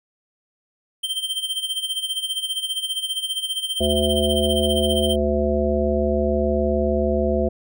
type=tone with tremolo; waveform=square; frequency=3136 Hz; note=G7; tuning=in tune; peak=-21 dBFS; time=1.03-5.16 s; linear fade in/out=10 ms; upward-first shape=sine; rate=15 Hz; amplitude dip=75%
type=harmonic tone; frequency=73.42 Hz; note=D2; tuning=in tune; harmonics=1 / 3 / 5 / 7 / 9; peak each=-24 / -24 / -24 / -24 / -24 dBFS; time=3.8-7.49 s; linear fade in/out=10 ms
effects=none